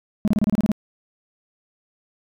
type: tone bursts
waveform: sine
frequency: 210 Hz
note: G#3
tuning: 19 cents sharp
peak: -12 dBFS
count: 9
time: 0.25-0.717 s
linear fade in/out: 0 ms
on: 27 ms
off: 28 ms
effects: tanh soft clip ceiling -14 dBFS